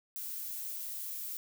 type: noise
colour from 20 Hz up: violet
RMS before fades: -40 dBFS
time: 0.16-1.37 s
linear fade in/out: 0 ms
effects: none